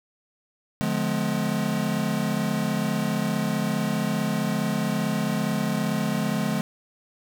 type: chord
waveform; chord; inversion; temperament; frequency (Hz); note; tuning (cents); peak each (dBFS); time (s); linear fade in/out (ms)
square; D diminished seventh; none; just; 146.83 / 176.2 / 211.4 / 253.7; D3 / F3 / Ab3 / Cb4; 0 / +16 / +31 / +47; -31 / -30 / -27 / -32; 0.81-6.61; 0
effects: none